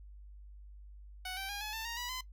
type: tone with pitch steps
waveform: 10% pulse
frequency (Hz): 742 / 776.6 / 812.9 / 850.9 / 890.6 / 932.2 / 975.7 / 1021.2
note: F#5 / G5 / G#5 / G#5 / A5 / A#5 / B5 / C6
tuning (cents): +5 / -16 / -37 / +42 / +21 / 0 / -21 / -42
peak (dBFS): -30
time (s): 1.25-2.21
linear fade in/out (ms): 5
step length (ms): 120
effects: noise-tail reverb RT60 0.1 s tail -18 dB re dry + added 50 Hz sine -49 dBFS peak until 2.32 s